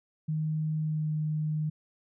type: tone with pitch glide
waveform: sine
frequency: 155.56 to 153.77 Hz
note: D#3 to D#3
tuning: 0 to -20 cents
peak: -27 dBFS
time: 0.28-1.7 s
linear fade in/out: 10 ms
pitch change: -20 cents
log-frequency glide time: 0.79-1.09 s
effects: none